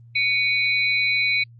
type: tone cluster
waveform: sine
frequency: 2246 / 2462 / 3993 Hz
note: C#7 / D#7 / B7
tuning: +22 / -19 / +18 cents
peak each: -20 / -24 / -26 dBFS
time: 0.15-1.44 s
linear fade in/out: 10 ms
effects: added 117 Hz sine -44 dBFS peak until 1.59 s + Opus 32 kbps